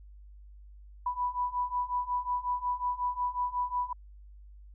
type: beating tone pair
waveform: sine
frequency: 984 / 989.5 Hz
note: B5 / B5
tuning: -7 / +3 cents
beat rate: 5.5 Hz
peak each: -33 / -31 dBFS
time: 1.06-3.93 s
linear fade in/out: 5 ms
effects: added 50 Hz sine -48 dBFS peak until 4.74 s